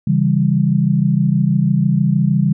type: chord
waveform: sine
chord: C# diminished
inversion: none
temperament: equal with one note detuned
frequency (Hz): 138.59 / 164.81 / 198.28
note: C#3 / E3 / G3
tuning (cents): 0 / 0 / +20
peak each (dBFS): -16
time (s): 0.07-2.53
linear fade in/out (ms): 5
effects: none